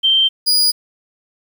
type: tone pair in turn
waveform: sine / 40% pulse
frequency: 3136 / 4901 Hz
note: G7 / D#8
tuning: 0 / -27 cents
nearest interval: minor sixth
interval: 773 cents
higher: second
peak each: -10 dBFS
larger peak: neither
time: 0.03-0.29 / 0.46-0.72 s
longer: neither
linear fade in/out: 20 ms
effects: 8-bit